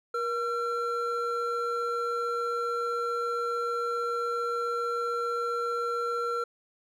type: tone pair together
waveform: triangle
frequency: 474.9 / 1357.7 Hz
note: A#4 / F6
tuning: +32 / -49 cents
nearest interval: octave + tritone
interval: 1819 cents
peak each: -29 / -28 dBFS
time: 0.14-6.44 s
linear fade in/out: 5 ms
effects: none